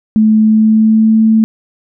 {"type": "tone with pitch glide", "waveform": "sine", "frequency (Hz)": [217.1, 220.9], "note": ["A3", "A3"], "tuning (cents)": [-23, 7], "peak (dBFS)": -5, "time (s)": [0.16, 1.44], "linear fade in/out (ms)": 0, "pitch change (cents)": 30, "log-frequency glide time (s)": [0.41, 1.21], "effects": []}